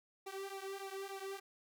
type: tone with flanger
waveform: sawtooth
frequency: 390 Hz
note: G4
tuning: 9 cents flat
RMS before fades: -45 dBFS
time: 0.26-1.4 s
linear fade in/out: 10 ms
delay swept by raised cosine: 1.9 to 3.9 ms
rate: 3.4 Hz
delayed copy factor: -0.85
effects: none